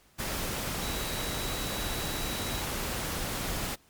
sine tone in noise, 3897 Hz, B7, 24 cents flat, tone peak -41 dBFS, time 0.81-2.63 s, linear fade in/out 20 ms, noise pink, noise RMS -33 dBFS, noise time 0.18-3.76 s, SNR -11 dB, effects pink hiss -62 dBFS RMS until 3.89 s + MP3 96 kbps

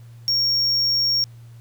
triangle tone, 5540 Hz, F8, 15 cents flat, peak -16 dBFS, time 0.28-1.24 s, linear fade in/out 0 ms, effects added 117 Hz sine -40 dBFS peak until 1.6 s + pink hiss -58 dBFS RMS until 1.6 s

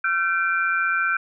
sine tone cluster, 1365 / 1540 / 2375 Hz, F6 / G6 / D7, -40 / -31 / +19 cents, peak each -23 / -22 / -28 dBFS, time 0.04-1.17 s, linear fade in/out 5 ms, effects none

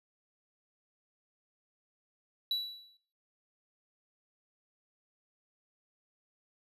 triangle tone with exponential decay, 3933 Hz, B7, 8 cents flat, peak -26 dBFS, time 2.51-2.97 s, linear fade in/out 2 ms, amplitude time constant 100 ms, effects noise-tail reverb RT60 0.6 s tail -24 dB re dry + resampled to 32000 Hz

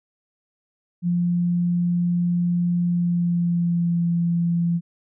sine tone with pitch glide, 174.61 to 170.72 Hz, F3 to F3, 0 to -39 cents, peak -18 dBFS, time 1.02-4.81 s, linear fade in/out 50 ms, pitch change -39 cents, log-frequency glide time 2.84-4.06 s, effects none

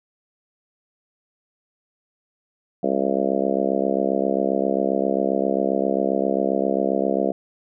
harmonic tone, 67.5 Hz, C#2, 45 cents flat, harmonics 3 / 4 / 5 / 6 / 7 / 8 / 9 / 10, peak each -27 / -27 / -27 / -27 / -27 / -27 / -27 / -27 dBFS, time 2.83-7.32 s, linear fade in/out 5 ms, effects none

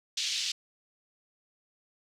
pink band-pass noise, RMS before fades -32 dBFS, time 0.17-0.52 s, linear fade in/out 5 ms, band 3000 to 6000 Hz, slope 24 dB/octave, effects none

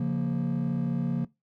triangle chord, Bb minor, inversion first, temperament just, 139.85 / 174.81 / 233.1 Hz, Db3 / F3 / Bb3, +16 / +2 / 0 cents, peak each -27 dBFS, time 0-1.25 s, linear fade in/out 5 ms, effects noise-tail reverb RT60 0.2 s tail -20 dB re dry + tanh soft clip ceiling -18 dBFS

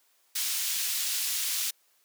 pink high-pass noise, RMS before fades -30 dBFS, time 0.35-1.71 s, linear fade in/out 10 ms, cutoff 3700 Hz, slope 12 dB/octave, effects white hiss -67 dBFS RMS until 2.04 s + high-pass 400 Hz 12 dB/octave

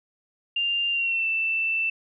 sine tone with pitch glide, 2794 to 2663 Hz, F7 to E7, 0 to +17 cents, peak -22 dBFS, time 0.56-1.9 s, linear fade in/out 5 ms, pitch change -83 cents, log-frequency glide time 0.91-1.27 s, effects none

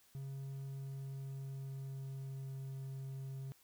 triangle tone with pitch glide, 136.3 to 134.35 Hz, C#3 to C3, -29 to +46 cents, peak -40 dBFS, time 0.15-3.52 s, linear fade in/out 0 ms, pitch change -25 cents, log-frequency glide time 0.62-2.74 s, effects white hiss -68 dBFS RMS until 3.63 s

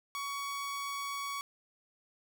sawtooth tone, 1123 Hz, C#6, 22 cents sharp, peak -32 dBFS, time 0.15-1.41 s, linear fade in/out 0 ms, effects none

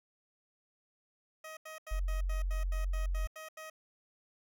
15% pulse tone bursts, 630 Hz, D#5, 21 cents sharp, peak -38 dBFS, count 11, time 1.44-3.7 s, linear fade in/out 5 ms, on 130 ms, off 83 ms
sine tone, 45.07 Hz, F#1, 45 cents flat, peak -30 dBFS, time 1.91-3.27 s, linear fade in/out 10 ms
effects none

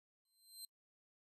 20% pulse tone with exponential growth, 4134 Hz, C8, 22 cents flat, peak -40 dBFS, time 0.25-0.65 s, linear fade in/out 2 ms, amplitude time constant 86 ms, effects noise-tail reverb RT60 0.1 s tail -26 dB re dry + resampled to 32000 Hz

